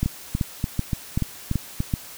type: two click trains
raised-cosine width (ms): 5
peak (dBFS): -9 / -10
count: 6 / 7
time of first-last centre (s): 0.03-1.938 / 0.06-1.804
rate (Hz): 2.62 / 3.44
effects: white hiss -41 dBFS RMS until 2.17 s